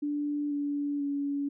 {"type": "tone with pitch steps", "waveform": "sine", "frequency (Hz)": [292.3, 287.8, 283.3], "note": ["D4", "D4", "C#4"], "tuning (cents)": [-8, -35, 38], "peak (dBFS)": -28, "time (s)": [0.02, 1.49], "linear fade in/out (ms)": 10, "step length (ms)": 490, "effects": []}